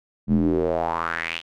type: tone with band-pass filter sweep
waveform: square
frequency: 41.52 Hz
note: E1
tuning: 13 cents sharp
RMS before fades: -23 dBFS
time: 0.27-1.42 s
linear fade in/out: 50 ms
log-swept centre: 180 to 3200 Hz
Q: 4.5
effects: none